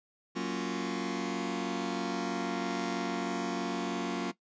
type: chord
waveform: sawtooth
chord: Gb major seventh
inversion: none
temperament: just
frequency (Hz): 185 / 231.2 / 277.5 / 346.9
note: Gb3 / Bb3 / Db4 / F4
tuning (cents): 0 / -14 / +2 / -12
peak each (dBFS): -33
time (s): 0.35-4.32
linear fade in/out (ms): 20
effects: noise-tail reverb RT60 0.1 s tail -17 dB re dry + resampled to 16000 Hz